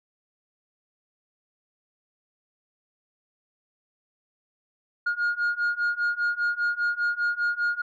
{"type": "beating tone pair", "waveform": "sine", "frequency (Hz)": [1424, 1429], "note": ["F6", "F6"], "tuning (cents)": [33, 39], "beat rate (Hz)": 5, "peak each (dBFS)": [-25, -24], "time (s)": [5.06, 7.82], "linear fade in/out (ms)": 10, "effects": ["tanh soft clip ceiling -20 dBFS"]}